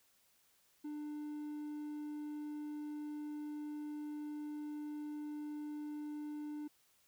triangle tone, 298.2 Hz, D4, 27 cents sharp, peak -39 dBFS, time 0.84-6.68 s, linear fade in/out 10 ms, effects white hiss -72 dBFS RMS until 7.07 s

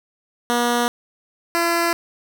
10% pulse tone pair in turn, 240 / 339.4 Hz, B3 / F4, -49 / -49 cents, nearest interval tritone, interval 600 cents, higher second, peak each -9 dBFS, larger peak neither, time 0.5-0.88 / 1.55-1.93 s, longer neither, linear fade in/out 0 ms, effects none

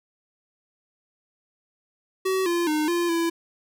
square tone with pitch steps, 378.6 / 344.6 / 305.5 / 345.5 / 334.7 Hz, F#4 / F4 / D#4 / F4 / E4, +40 / -23 / -32 / -19 / +26 cents, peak -22 dBFS, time 2.25-3.3 s, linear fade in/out 10 ms, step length 210 ms, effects none

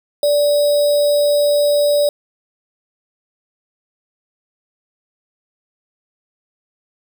sine tone with sample-and-hold, 583 Hz, D5, 13 cents flat, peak -11 dBFS, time 0.23-2.09 s, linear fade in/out 2 ms, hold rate 4410 Hz, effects none

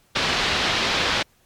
white low-pass noise, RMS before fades -22 dBFS, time 0.15-1.23 s, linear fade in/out 10 ms, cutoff 4300 Hz, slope 24 dB/octave, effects pink hiss -60 dBFS RMS until 1.45 s + MP3 96 kbps

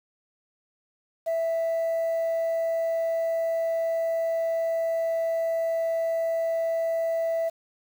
sine tone, 659.3 Hz, E5, in tune, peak -21 dBFS, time 1.26-7.5 s, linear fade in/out 20 ms, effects tanh soft clip ceiling -22 dBFS + 8-bit

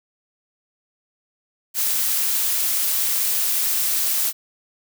blue noise, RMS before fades -21 dBFS, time 1.74-4.33 s, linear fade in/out 50 ms, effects none

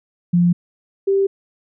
sine tone pair in turn, 174.61 / 392 Hz, F3 / G4, 0 / 0 cents, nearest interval octave + major second, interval 1400 cents, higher second, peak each -11 / -13 dBFS, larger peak first, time 0.33-0.53 / 1.07-1.27 s, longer neither, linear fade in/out 10 ms, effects none

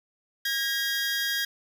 20% pulse tone pair together, 1629.4 / 1899 Hz, G#6 / A#6, -33 / +32 cents, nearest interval minor third, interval 265 cents, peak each -22 / -27 dBFS, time 0.45-1.45 s, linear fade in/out 5 ms, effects none

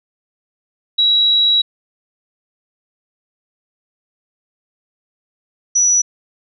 sine tone pair in turn, 3882 / 5893 Hz, B7 / F#8, -31 / -8 cents, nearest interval perfect fifth, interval 723 cents, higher second, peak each -10 dBFS, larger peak neither, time 0.98-1.62 / 5.75-6.02 s, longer first, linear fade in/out 10 ms, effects none

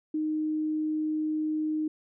sine tone, 309.2 Hz, D#4, 11 cents flat, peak -26 dBFS, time 0.14-1.88 s, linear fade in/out 5 ms, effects none

